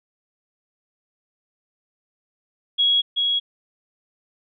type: tone with echo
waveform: sine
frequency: 3322 Hz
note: G#7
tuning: in tune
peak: -15 dBFS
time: 2.78-3.02 s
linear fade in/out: 20 ms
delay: 380 ms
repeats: 1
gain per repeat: -3 dB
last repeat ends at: 3.4 s
effects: none